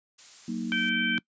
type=noise; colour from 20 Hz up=blue; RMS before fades=-45 dBFS; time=0.18-0.9 s; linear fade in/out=10 ms
type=chord; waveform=sine; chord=D# minor; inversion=first; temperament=just; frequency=186.68 / 233.3 / 311.1 Hz; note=F#3 / A#3 / D#4; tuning=+16 / +2 / 0 cents; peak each=-35 / -31 / -37 dBFS; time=0.48-1.19 s; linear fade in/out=5 ms
type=harmonic tone; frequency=774 Hz; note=G5; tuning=22 cents flat; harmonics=2 / 3 / 4; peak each=-28 / -30 / -31 dBFS; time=0.72-1.18 s; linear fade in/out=0 ms
effects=noise-tail reverb RT60 0.1 s tail -24 dB re dry + resampled to 16000 Hz